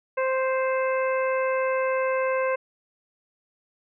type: harmonic tone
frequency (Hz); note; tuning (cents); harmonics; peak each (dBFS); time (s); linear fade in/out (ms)
523.3; C5; 0; 1 / 2 / 3 / 4 / 5; -23 / -29 / -33 / -35 / -37; 0.17-2.56; 10
effects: none